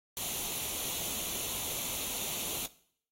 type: noise with comb filter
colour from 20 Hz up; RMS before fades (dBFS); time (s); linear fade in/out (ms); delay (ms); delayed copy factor
white; -36; 0.17-2.66; 0; 0.3; +0.65
effects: noise-tail reverb RT60 0.6 s tail -18 dB re dry + AAC 48 kbps